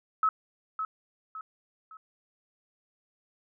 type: tone with echo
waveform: sine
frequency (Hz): 1290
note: E6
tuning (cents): -38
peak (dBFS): -21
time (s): 0.23-0.29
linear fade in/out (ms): 2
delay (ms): 560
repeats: 3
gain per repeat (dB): -8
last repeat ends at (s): 1.97
effects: none